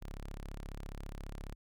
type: tone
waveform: sawtooth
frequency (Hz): 34.65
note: C#1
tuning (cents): 0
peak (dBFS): -38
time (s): 0.01-1.55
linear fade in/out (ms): 20
effects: none